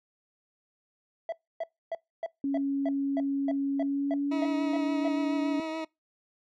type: tone bursts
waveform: triangle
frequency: 661 Hz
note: E5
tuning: 5 cents sharp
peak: -27 dBFS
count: 13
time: 1.29-5.079 s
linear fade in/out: 2 ms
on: 33 ms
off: 280 ms
type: tone with pitch glide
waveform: sine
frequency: 277.2 to 286.8 Hz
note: C#4 to D4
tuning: 0 to -41 cents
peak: -26 dBFS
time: 2.44-5.6 s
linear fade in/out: 2 ms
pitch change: +59 cents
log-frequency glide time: 3.77-4.51 s
type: tone with vibrato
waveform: 20% pulse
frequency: 318.8 Hz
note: D#4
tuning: 42 cents sharp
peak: -27 dBFS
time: 4.31-5.85 s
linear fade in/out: 10 ms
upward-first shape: sine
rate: 7 Hz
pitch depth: 20 cents each way
effects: noise-tail reverb RT60 0.2 s tail -24 dB re dry + low-pass 4000 Hz 12 dB/octave